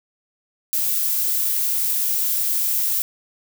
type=noise; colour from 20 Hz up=violet; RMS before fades=-21 dBFS; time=0.73-3.02 s; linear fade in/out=0 ms; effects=none